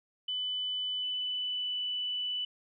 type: tone with pitch glide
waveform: sine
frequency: 3000 to 2981 Hz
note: F#7 to F#7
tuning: +23 to +12 cents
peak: -31 dBFS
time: 0.28-2.45 s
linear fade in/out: 5 ms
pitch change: -11 cents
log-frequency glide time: 0.95-1.79 s
effects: none